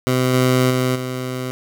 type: tone with level steps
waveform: 15% pulse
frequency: 127.8 Hz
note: C3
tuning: 40 cents flat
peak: -9 / -7 / -10 / -17 dBFS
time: 0.07-1.51 s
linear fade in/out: 0 ms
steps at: 0.33 / 0.7 / 0.95 s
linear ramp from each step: 10 ms
effects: none